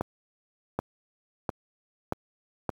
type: accelerating click train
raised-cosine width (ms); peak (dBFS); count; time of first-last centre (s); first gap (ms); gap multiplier
1; -13; 5; 0.01-2.692; 780; 0.9
effects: high-pass 60 Hz 12 dB/octave + 8-bit